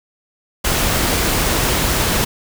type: noise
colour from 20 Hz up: pink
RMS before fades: -17 dBFS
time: 0.64-2.25 s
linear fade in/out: 10 ms
effects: none